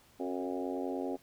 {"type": "harmonic tone with a mistuned harmonic", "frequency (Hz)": 90.1, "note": "F#2", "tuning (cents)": -45, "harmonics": [3, 4, 5, 6, 7, 8, 9], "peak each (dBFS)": [-37, -39, -41, -43, -44, -45, -46], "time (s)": [0.19, 1.17], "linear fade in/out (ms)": 20, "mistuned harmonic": 4, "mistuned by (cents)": 29, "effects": ["pink hiss -63 dBFS RMS until 1.22 s"]}